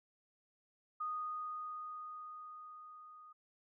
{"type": "tone with level ramp", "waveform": "sine", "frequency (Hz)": 1238, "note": "D#6", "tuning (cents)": -9, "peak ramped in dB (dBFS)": [-36, -54], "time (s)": [1, 3.33], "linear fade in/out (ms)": 10, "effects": []}